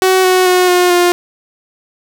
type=tone with pitch steps; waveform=sawtooth; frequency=374.9 / 369.3 / 363.8 / 358.4 / 353 Hz; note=F#4 / F#4 / F#4 / F4 / F4; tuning=+23 / -3 / -29 / +45 / +19 cents; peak=-4 dBFS; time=0.02-1.12 s; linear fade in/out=0 ms; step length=220 ms; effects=none